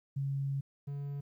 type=tone pair in turn; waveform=sine / triangle; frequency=138 / 141.8 Hz; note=C#3 / C#3; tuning=-7 / +40 cents; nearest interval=unison; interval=47 cents; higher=second; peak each=-31 / -34 dBFS; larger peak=first; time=0.16-0.61 / 0.87-1.21 s; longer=first; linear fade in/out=10 ms; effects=12-bit